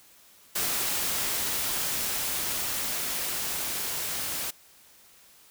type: noise with level ramp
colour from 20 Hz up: white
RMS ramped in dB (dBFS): -28 to -32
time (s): 0.55-4.51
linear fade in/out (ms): 10
effects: white hiss -56 dBFS RMS until 5.5 s